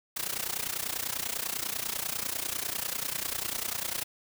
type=noise with amplitude modulation; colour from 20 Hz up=white; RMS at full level=-30 dBFS; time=0.16-4.04 s; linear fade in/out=10 ms; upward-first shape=sine; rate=30.1 Hz; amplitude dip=85%; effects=none